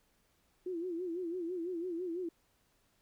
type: tone with vibrato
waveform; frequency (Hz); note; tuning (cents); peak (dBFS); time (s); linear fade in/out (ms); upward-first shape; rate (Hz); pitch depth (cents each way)
sine; 349.2; F4; 0; -35; 0.66-2.29; 5; sine; 6; 110
effects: pink hiss -73 dBFS RMS until 3.01 s